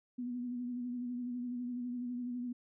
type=tone with vibrato; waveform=sine; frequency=245.2 Hz; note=B3; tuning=12 cents flat; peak=-36 dBFS; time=0.18-2.53 s; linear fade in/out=10 ms; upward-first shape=sine; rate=12 Hz; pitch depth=35 cents each way; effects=none